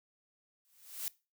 blue noise with exponential growth, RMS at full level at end -35 dBFS, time 0.65-1.08 s, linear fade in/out 0 ms, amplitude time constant 93 ms, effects noise-tail reverb RT60 0.3 s tail -21 dB re dry

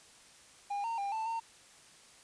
triangle tone with pitch steps, 810 / 917 / 800 / 885 / 912 Hz, G#5 / A#5 / G5 / A5 / A#5, -43 / -29 / +35 / +10 / -38 cents, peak -31 dBFS, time 0.7-1.4 s, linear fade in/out 10 ms, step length 140 ms, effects white hiss -58 dBFS RMS until 2.23 s + resampled to 22050 Hz

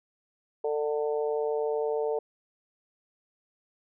harmonic tone, 148.9 Hz, D3, 24 cents sharp, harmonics 3 / 4 / 5 / 6, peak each -27 / -33 / -38 / -40 dBFS, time 0.64-2.19 s, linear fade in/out 5 ms, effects none

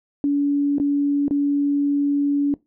sine tone with dropouts, 285.3 Hz, C#4, 50 cents sharp, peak -16 dBFS, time 0.24-2.54 s, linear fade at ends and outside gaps 1 ms, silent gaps 0.783-0.799 / 1.281-1.309 s, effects noise-tail reverb RT60 0.2 s tail -20 dB re dry

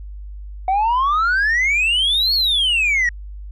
sine exponential two-way sweep, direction up then down, 740 to 4435 to 1870 Hz, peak -12 dBFS, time 0.68-3.09 s, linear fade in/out 2 ms, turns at 2.34 s, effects tanh soft clip ceiling -13 dBFS + added 50 Hz sine -30 dBFS peak until 3.51 s

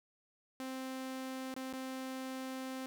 sawtooth tone with dropouts, 261.6 Hz, C4, in tune, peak -36 dBFS, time 0.6-2.86 s, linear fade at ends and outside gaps 0 ms, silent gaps 1.541-1.564 / 1.728-1.735 s, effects 13-bit

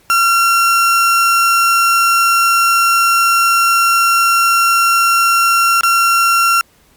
35% pulse tone with dropouts, 1368 Hz, F6, 36 cents flat, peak -7 dBFS, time 0.1-6.61 s, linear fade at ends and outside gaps 0 ms, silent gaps 5.809-5.834 s, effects pink hiss -51 dBFS RMS until 6.96 s + MP3 96 kbps

